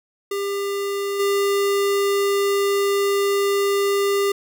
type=tone with level steps; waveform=square; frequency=399.8 Hz; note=G4; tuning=34 cents sharp; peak=-23 / -18 dBFS; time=0.31-4.32 s; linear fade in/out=5 ms; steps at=1.19 s; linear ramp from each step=10 ms; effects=none